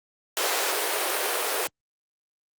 pink high-pass noise, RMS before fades -26 dBFS, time 0.37-1.67 s, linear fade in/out 0 ms, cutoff 370 Hz, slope 48 dB/octave, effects Opus 48 kbps

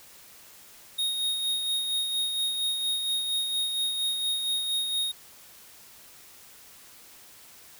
square tone with tremolo, 3729 Hz, A#7, in tune, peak -25 dBFS, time 0.98-5.12 s, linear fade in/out 10 ms, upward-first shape sine, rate 4.3 Hz, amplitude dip 40%, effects white hiss -51 dBFS RMS until 7.79 s

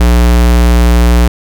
square tone, 59.6 Hz, A#1, 39 cents sharp, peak -5 dBFS, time 0-1.28 s, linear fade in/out 5 ms, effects none

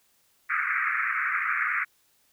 pink band-pass noise, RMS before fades -27 dBFS, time 0.49-1.85 s, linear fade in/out 20 ms, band 1200 to 2300 Hz, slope 96 dB/octave, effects white hiss -66 dBFS RMS until 2.32 s

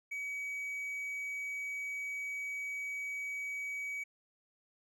triangle tone, 2270 Hz, C#7, 41 cents sharp, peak -35 dBFS, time 0.11-4.04 s, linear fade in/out 10 ms, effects none

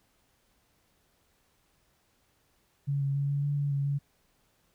sine tone with pitch steps, 140.9 / 138.6 / 140.8 / 142 / 144 / 142.9 / 139.9 / 141.6 Hz, C#3 / C#3 / C#3 / C#3 / D3 / D3 / C#3 / C#3, +29 / 0 / +27 / +42 / -34 / -47 / +16 / +37 cents, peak -26 dBFS, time 2.87-3.99 s, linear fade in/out 20 ms, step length 140 ms, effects pink hiss -70 dBFS RMS until 4.74 s

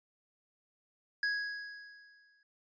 square tone with exponential decay, 1661.2 Hz, G#6, in tune, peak -29 dBFS, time 1.23-2.43 s, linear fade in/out 2 ms, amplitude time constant 260 ms, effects resampled to 16000 Hz

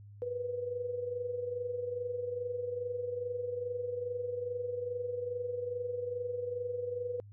sine tone with amplitude modulation, 489.9 Hz, B4, 14 cents flat, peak -31 dBFS, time 0.22-7.2 s, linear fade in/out 0 ms, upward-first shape sine, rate 22.4 Hz, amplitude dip 60%, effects added 102 Hz sine -49 dBFS peak until 7.32 s

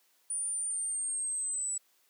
sine exponential sweep, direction down, 9440 to 7870 Hz, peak -31 dBFS, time 0.3-1.78 s, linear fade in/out 5 ms, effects white hiss -69 dBFS RMS until 2.09 s + high-pass 300 Hz 12 dB/octave

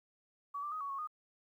sine tone with pitch steps, 1136 / 1179 / 1254 / 1122 / 1100 / 1232 Hz, C#6 / D6 / D#6 / C#6 / C#6 / D#6, +42 / +6 / +13 / +21 / -14 / -17 cents, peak -37 dBFS, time 0.54-1.074 s, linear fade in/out 10 ms, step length 89 ms, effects 12-bit

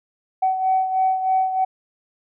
sine beating tone pair, 755 / 758.2 Hz, F#5 / F#5, +35 / +42 cents, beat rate 3.2 Hz, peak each -17 / -24 dBFS, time 0.42-1.65 s, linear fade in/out 10 ms, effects tanh soft clip ceiling -10 dBFS

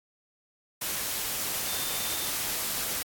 sine tone in noise, 3584 Hz, A7, 31 cents sharp, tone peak -40 dBFS, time 1.68-2.3 s, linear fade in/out 10 ms, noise white, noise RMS -31 dBFS, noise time 0.81-3.03 s, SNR -12 dB, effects AAC 64 kbps

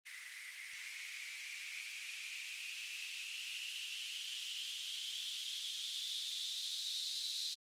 violet noise with band-pass filter sweep, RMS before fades -44 dBFS, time 0.05-7.55 s, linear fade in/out 20 ms, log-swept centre 2000 to 4000 Hz, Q 6.9, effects low-pass 9000 Hz 12 dB/octave + Opus 32 kbps

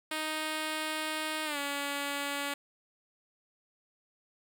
5% pulse tone with pitch glide, 311.3 to 283.8 Hz, D#4 to C#4, +1 to +41 cents, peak -21 dBFS, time 0.11-2.54 s, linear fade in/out 5 ms, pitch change -160 cents, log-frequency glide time 1.45-1.58 s, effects none

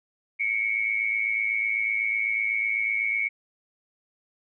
sine tone pair together, 2189 / 2297 Hz, C#7 / D7, -22 / -39 cents, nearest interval minor second, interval 83 cents, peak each -25 / -27 dBFS, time 0.39-3.29 s, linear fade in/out 20 ms, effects none

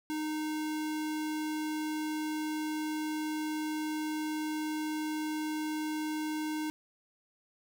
square tone, 308.1 Hz, D#4, 17 cents flat, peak -33 dBFS, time 0.1-6.7 s, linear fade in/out 0 ms, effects none

